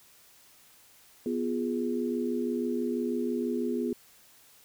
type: chord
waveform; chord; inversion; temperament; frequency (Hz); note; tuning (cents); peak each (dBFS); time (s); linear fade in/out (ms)
sine; F diminished; second; equal; 246.9 / 349.2 / 415.3; Cb4 / F4 / Ab4; 0 / 0 / 0; -30 / -33 / -33; 1.26-3.93; 2
effects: white hiss -58 dBFS RMS until 4.64 s